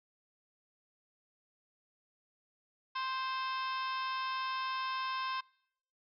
harmonic tone, 523.3 Hz, C5, in tune, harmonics 2 / 3 / 4 / 5 / 6 / 7 / 8 / 9 / 10, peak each -35 / -43 / -50 / -45 / -49 / -48 / -52 / -56 / -49 dBFS, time 2.95-5.41 s, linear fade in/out 10 ms, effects noise-tail reverb RT60 0.7 s tail -25 dB re dry

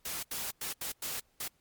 white noise bursts at uneven times, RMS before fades -37 dBFS, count 6, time 0.05-0.23 / 0.31-0.51 / 0.61-0.73 / 0.81-0.92 / 1.02-1.2 / 1.4-1.48 s, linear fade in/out 5 ms, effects pink hiss -71 dBFS RMS until 1.6 s + MP3 96 kbps

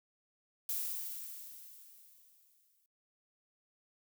violet noise with exponential decay, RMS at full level -35 dBFS, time 0.69-2.86 s, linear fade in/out 2 ms, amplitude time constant 470 ms, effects noise-tail reverb RT60 0.2 s tail -26 dB re dry

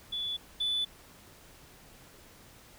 sine tone pair in turn, 3445 / 3481 Hz, A7 / A7, -37 / -19 cents, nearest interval unison, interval 18 cents, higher second, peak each -31 / -26 dBFS, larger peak second, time 0.12-0.37 / 0.6-0.85 s, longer neither, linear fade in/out 10 ms, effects tanh soft clip ceiling -25 dBFS + pink hiss -55 dBFS RMS until 2.78 s

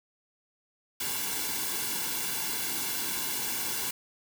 white noise with comb filter, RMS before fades -32 dBFS, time 1-3.91 s, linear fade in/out 5 ms, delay 1.6 ms, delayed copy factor -0.75, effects none

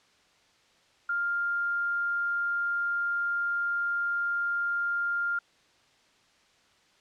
sine tone, 1400 Hz, F6, 4 cents sharp, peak -26 dBFS, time 1.09-5.39 s, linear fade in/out 5 ms, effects white hiss -63 dBFS RMS until 7 s + low-pass 5000 Hz 12 dB/octave

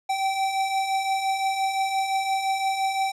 square beating tone pair, 769 / 774.8 Hz, G5 / G5, -33 / -20 cents, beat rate 5.8 Hz, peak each -32 / -24 dBFS, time 0.09-3.12 s, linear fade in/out 10 ms, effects low-pass 9000 Hz 12 dB/octave

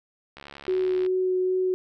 click train, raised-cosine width 0.3 ms, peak -25 dBFS, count 50, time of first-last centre 0.37-1.063 s, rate 70.7 Hz
sine tone with vibrato, 370 Hz, F#4, in tune, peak -21 dBFS, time 0.68-1.74 s, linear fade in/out 0 ms, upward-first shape sine, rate 2.5 Hz, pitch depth 8 cents each way
effects none

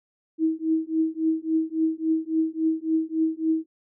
sine tone with tremolo, 320.3 Hz, E4, 50 cents flat, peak -17 dBFS, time 0.38-3.66 s, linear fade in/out 50 ms, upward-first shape triangle, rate 3.6 Hz, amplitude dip 100%, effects none

